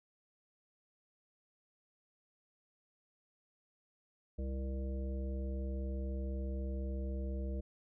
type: harmonic tone with a mistuned harmonic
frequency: 66 Hz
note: C2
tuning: 16 cents sharp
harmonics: 1 / 3 / 5 / 7 / 9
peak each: -36 / -45 / -49 / -50 / -51 dBFS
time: 4.38-7.61 s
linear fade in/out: 10 ms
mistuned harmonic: 7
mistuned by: +23 cents
effects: none